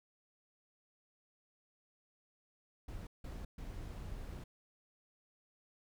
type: noise bursts at uneven times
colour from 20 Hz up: brown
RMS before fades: -45 dBFS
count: 3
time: 2.88-3.07 / 3.24-3.45 / 3.58-4.44 s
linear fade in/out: 5 ms
effects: none